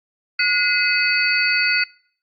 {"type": "tone cluster", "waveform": "sine", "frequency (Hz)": [1451, 2046, 2550, 4507], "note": ["F#6", "C7", "D#7", "C#8"], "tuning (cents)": [-34, -39, 42, 28], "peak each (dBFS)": -21, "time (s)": [0.39, 1.84], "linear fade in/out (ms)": 5, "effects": ["noise-tail reverb RT60 0.6 s tail -26 dB re dry", "Opus 48 kbps"]}